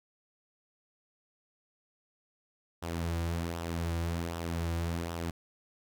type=tone with flanger; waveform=sawtooth; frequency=84.2 Hz; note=E2; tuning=37 cents sharp; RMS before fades=-34 dBFS; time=2.82-5.31 s; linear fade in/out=10 ms; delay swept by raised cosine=0.44 to 4.64 ms; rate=1.3 Hz; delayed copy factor=-0.5; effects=none